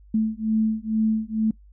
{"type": "beating tone pair", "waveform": "sine", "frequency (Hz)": [218.1, 220.3], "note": ["A3", "A3"], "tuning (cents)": [-15, 2], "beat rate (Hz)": 2.2, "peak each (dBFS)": -23, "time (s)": [0.14, 1.51], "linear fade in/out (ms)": 5, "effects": ["noise-tail reverb RT60 0.1 s tail -21 dB re dry", "added 50 Hz sine -47 dBFS peak until 1.72 s"]}